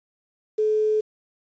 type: tone with quantisation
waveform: sine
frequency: 429.7 Hz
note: A4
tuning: 41 cents flat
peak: -18 dBFS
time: 0.58-1.01 s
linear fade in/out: 10 ms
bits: 8
effects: resampled to 16000 Hz